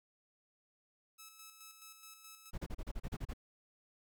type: tone with tremolo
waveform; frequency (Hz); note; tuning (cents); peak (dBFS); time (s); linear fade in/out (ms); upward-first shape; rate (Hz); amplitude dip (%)
5% pulse; 1300; E6; -24; -40; 1.18-2.51; 20; square; 4.7; 50
type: noise bursts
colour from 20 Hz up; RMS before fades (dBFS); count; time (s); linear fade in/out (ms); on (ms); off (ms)
brown; -40; 10; 2.53-3.336; 10; 50; 34
effects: none